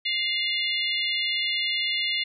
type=harmonic tone with a mistuned harmonic; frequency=698 Hz; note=F5; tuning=1 cent flat; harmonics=3 / 4 / 5 / 6; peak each=-28 / -29 / -30 / -31 dBFS; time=0.05-2.24 s; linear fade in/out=10 ms; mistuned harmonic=4; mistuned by=+29 cents; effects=none

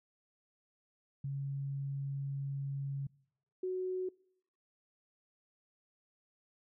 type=tone pair in turn; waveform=sine; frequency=138.59 / 370 Hz; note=C#3 / F#4; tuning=0 / 0 cents; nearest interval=octave + perfect fourth; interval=1700 cents; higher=second; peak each=-35 / -33 dBFS; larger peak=second; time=1.24-3.07 / 3.63-4.09 s; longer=first; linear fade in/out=5 ms; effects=noise-tail reverb RT60 0.7 s tail -24 dB re dry

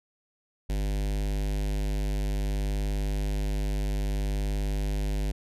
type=tone with notch filter; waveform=square; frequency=50.3 Hz; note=G1; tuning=45 cents sharp; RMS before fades=-28 dBFS; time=0.69-5.32 s; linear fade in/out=10 ms; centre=1200 Hz; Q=1.1; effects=resampled to 32000 Hz

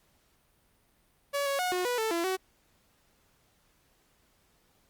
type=tone with pitch steps; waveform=sawtooth; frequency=566 / 556 / 728 / 362.4 / 490.6 / 442.3 / 338.5 / 376.2 Hz; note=C#5 / C#5 / F#5 / F#4 / B4 / A4 / E4 / F#4; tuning=+36 / +5 / -28 / -36 / -12 / +9 / +46 / +29 cents; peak=-24 dBFS; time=1.33-2.37 s; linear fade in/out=20 ms; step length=130 ms; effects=pink hiss -68 dBFS RMS until 4.89 s + Opus 48 kbps

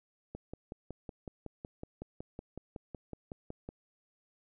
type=click train; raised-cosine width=2 ms; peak=-28 dBFS; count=19; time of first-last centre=0.35-3.69 s; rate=5.39 Hz; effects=none

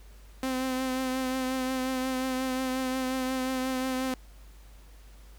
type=tone with vibrato; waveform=sawtooth; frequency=259.3 Hz; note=C4; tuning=15 cents flat; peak=-24 dBFS; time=0.43-4.14 s; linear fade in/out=2 ms; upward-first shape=triangle; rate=5.6 Hz; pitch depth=29 cents each way; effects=added 50 Hz sine -48 dBFS peak until 5.38 s + pink hiss -59 dBFS RMS until 5.38 s

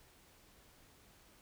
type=silence; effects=pink hiss -64 dBFS RMS until 1.41 s

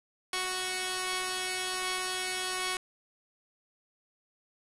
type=tone pair together; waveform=5% pulse; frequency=370 / 1108.7 Hz; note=F#4 / C#6; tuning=0 / 0 cents; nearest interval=octave + perfect fifth; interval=1900 cents; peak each=-21 / -24 dBFS; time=0.33-2.77 s; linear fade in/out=2 ms; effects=resampled to 22050 Hz + 7-bit

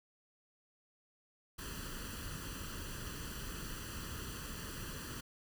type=noise with comb filter; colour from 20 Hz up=pink; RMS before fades=-44 dBFS; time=1.58-5.21 s; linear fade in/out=10 ms; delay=0.67 ms; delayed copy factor=+0.75; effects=none

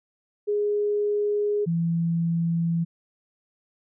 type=tone pair in turn; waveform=sine; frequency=414.3 / 167.58 Hz; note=G#4 / E3; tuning=-4 / +29 cents; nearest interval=octave + major third; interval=1567 cents; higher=first; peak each=-21 dBFS; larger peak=neither; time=0.47-1.66 / 1.66-2.85 s; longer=neither; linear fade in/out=20 ms; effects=none

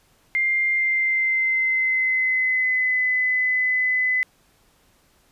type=tone with pitch glide; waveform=sine; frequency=2100 to 2013 Hz; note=C7 to B6; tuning=+6 to +33 cents; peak=-18 dBFS; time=0.35-4.23 s; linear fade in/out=0 ms; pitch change=-73 cents; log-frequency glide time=0.74-3.02 s; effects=pink hiss -60 dBFS RMS until 5.31 s + resampled to 32000 Hz

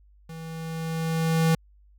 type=tone with level ramp; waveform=square; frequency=162.5 Hz; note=E3; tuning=24 cents flat; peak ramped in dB=-38 to -18 dBFS; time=0.29-1.55 s; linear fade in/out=5 ms; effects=added 50 Hz sine -53 dBFS peak until 1.98 s

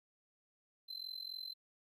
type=tone with amplitude modulation; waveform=triangle; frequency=4082 Hz; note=C8; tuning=44 cents flat; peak=-38 dBFS; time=0.88-1.54 s; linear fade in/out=20 ms; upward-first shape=sine; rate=43.7 Hz; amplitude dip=90%; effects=none

